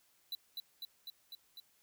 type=tone with echo; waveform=square; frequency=3972 Hz; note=B7; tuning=9 cents sharp; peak=-38 dBFS; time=0.32-0.35 s; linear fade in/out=2 ms; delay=250 ms; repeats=5; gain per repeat=-2 dB; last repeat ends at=1.6 s; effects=white hiss -71 dBFS RMS until 1.82 s